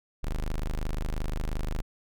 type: tone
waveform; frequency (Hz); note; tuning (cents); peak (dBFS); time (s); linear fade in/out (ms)
35% pulse; 25.66; G#0; -20; -26; 0.23-1.82; 10
effects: none